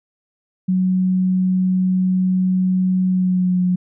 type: tone with pitch glide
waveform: sine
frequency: 185.2 to 181.07 Hz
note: F#3 to F#3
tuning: +2 to -37 cents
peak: -14 dBFS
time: 0.68-3.76 s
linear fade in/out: 10 ms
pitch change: -39 cents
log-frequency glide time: 3.07-3.62 s
effects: none